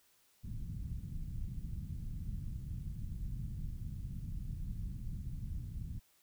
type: low-pass noise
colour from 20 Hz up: pink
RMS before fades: -41 dBFS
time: 0.43-6 s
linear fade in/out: 20 ms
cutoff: 170 Hz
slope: 24 dB/octave
effects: white hiss -70 dBFS RMS until 6.22 s